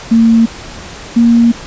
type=tone pair in turn; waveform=sine; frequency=227.9 / 233.8 Hz; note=A#3 / A#3; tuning=-39 / +5 cents; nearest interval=unison; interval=44 cents; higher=second; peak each=-4 dBFS; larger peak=neither; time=0.11-0.46 / 1.16-1.52 s; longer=second; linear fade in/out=10 ms; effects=pink hiss -29 dBFS RMS until 1.66 s + resampled to 16000 Hz